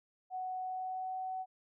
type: tone with pitch glide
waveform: sine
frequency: 743 to 750.3 Hz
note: F#5 to F#5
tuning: +7 to +24 cents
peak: -36 dBFS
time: 0.3-1.46 s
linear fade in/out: 50 ms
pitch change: +17 cents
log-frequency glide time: 0.59-1.18 s
effects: none